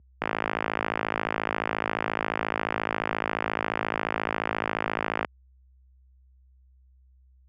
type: click train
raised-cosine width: 0.5 ms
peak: -9 dBFS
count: 274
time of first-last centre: 0.22-5.248 s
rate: 54.3 Hz
effects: added 64 Hz sine -40 dBFS peak until 7.48 s + high-pass 150 Hz 12 dB/octave